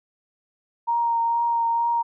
sine tone with vibrato, 932.3 Hz, A#5, in tune, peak -19 dBFS, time 0.87-2.03 s, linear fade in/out 20 ms, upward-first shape triangle, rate 2.2 Hz, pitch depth 17 cents each way, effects none

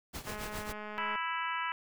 pink noise with tremolo, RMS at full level -39 dBFS, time 0.13-0.73 s, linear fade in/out 20 ms, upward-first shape triangle, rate 7.3 Hz, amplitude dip 85%
click train, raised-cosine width 0.5 ms, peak -28 dBFS, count 188, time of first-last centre 0.27-1.156 s, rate 211 Hz
harmonic tone, 329.6 Hz, E4, in tune, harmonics 3 / 4 / 5 / 6 / 7 / 8 / 9, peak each -36 / -38 / -40 / -42 / -43 / -44 / -45 dBFS, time 0.98-1.72 s, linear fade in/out 0 ms
effects none

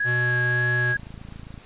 sine tone with vibrato, 1661.2 Hz, G#6, in tune, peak -21 dBFS, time 0-0.97 s, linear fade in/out 5 ms, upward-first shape sine, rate 1.8 Hz, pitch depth 14 cents each way
square tone, 122.8 Hz, B2, 9 cents flat, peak -25 dBFS, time 0.04-0.96 s, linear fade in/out 50 ms
click train, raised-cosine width 5 ms, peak -27 dBFS, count 18, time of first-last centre 0.96-1.578 s, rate 27.5 Hz
effects pink hiss -49 dBFS RMS until 1.65 s + resampled to 8000 Hz

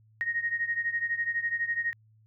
sine beating tone pair, 1864.7 / 1876.7 Hz, A#6 / A#6, 0 / +11 cents, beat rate 12 Hz, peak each -29 / -32 dBFS, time 0.21-1.93 s, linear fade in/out 0 ms, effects added 109 Hz sine -58 dBFS peak until 2.26 s

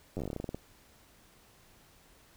slowing click train, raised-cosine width 2 ms, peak -23 dBFS, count 15, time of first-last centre 0.17-0.546 s, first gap 10 ms, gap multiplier 1.14, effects pink hiss -61 dBFS RMS until 2.36 s

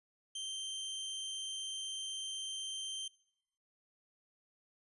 sawtooth tone, 3136 Hz, G7, in tune, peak -36 dBFS, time 0.35-3.08 s, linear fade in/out 5 ms, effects noise-tail reverb RT60 0.8 s tail -22 dB re dry + resampled to 24000 Hz

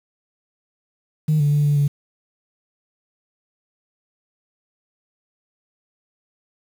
sine tone with pitch steps, 154 / 145.4 / 146.9 / 145.8 / 143.4 Hz, D#3 / D3 / D3 / D3 / D3, -17 / -17 / +1 / -12 / -41 cents, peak -13 dBFS, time 1.28-1.88 s, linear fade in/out 10 ms, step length 120 ms, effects tanh soft clip ceiling -11 dBFS + 7-bit

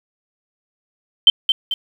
sine tone with echo, 3110 Hz, G7, 14 cents flat, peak -4 dBFS, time 1.27-1.3 s, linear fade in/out 2 ms, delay 220 ms, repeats 2, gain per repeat -7 dB, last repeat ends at 1.74 s, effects 7-bit

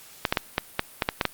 clicks, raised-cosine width 0.3 ms, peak -5 dBFS, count 9, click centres 0.252 / 0.325 / 0.372 / 0.581 / 0.794 / 1.022 / 1.089 / 1.212 / 1.253 s, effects white hiss -48 dBFS RMS until 1.33 s + Opus 48 kbps

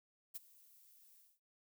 violet noise with ADSR envelope, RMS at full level -43 dBFS, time 0.34-1.4 s, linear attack 21 ms, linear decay 20 ms, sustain -22 dB, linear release 210 ms, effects noise-tail reverb RT60 0.1 s tail -25 dB re dry

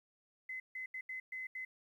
sine tone bursts at uneven times, 2040 Hz, C7, 44 cents flat, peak -40 dBFS, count 6, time 0.49-0.6 / 0.75-0.86 / 0.94-1.01 / 1.09-1.2 / 1.32-1.47 / 1.55-1.65 s, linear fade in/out 5 ms, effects 12-bit

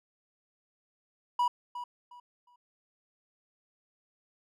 triangle tone with echo, 974 Hz, B5, 24 cents flat, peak -22 dBFS, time 1.39-1.48 s, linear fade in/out 5 ms, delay 360 ms, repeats 3, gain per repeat -12 dB, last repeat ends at 2.56 s, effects none

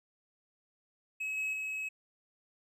triangle tone with level steps, 2565 Hz, E7, 48 cents flat, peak -32 / -30 / -33 dBFS, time 1.2-1.89 s, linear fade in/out 10 ms, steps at 1.37 / 1.53 s, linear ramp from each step 5 ms, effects none

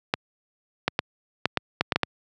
clicks, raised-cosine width 0.3 ms, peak -4 dBFS, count 9, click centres 0.139 / 0.88 / 0.991 / 1.456 / 1.573 / 1.81 / 1.922 / 1.96 / 2.033 s, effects high-pass 100 Hz 12 dB/octave

